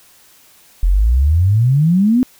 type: exponential sweep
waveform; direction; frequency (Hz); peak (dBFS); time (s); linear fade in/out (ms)
sine; up; 41.2 to 261.6; -9; 0.83-2.23; 0
effects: white hiss -48 dBFS RMS until 2.39 s